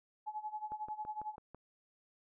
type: tone with tremolo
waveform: sine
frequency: 853 Hz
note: G#5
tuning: 46 cents sharp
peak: -36 dBFS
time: 0.26-1.36 s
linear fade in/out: 20 ms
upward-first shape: sine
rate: 11 Hz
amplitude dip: 85%
type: click train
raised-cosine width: 1 ms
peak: -36 dBFS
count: 6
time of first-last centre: 0.72-1.546 s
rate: 6.05 Hz
effects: none